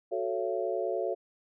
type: chord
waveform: sine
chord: F# minor seventh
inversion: none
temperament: equal with one note detuned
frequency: 370 / 440 / 554.4 / 675.1 Hz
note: F#4 / A4 / C#5 / E5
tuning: 0 / 0 / 0 / +41 cents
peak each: -34 dBFS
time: 0.11-1.15 s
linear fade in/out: 20 ms
effects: none